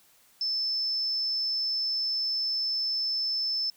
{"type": "tone", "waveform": "sine", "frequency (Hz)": 5270, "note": "E8", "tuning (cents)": -1, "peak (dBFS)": -26, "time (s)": [0.41, 3.7], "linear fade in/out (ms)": 2, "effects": ["white hiss -61 dBFS RMS until 3.76 s"]}